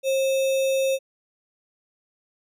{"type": "tone with sample-and-hold", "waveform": "sine", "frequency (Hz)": 535, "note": "C5", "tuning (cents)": 38, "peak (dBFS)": -19, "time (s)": [0.03, 0.99], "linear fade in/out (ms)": 50, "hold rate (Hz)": 3150, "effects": ["resampled to 32000 Hz"]}